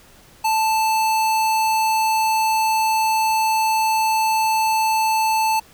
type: tone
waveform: square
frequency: 880 Hz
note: A5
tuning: in tune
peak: -17 dBFS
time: 0.44-5.6 s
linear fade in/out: 10 ms
effects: pink hiss -49 dBFS RMS until 5.73 s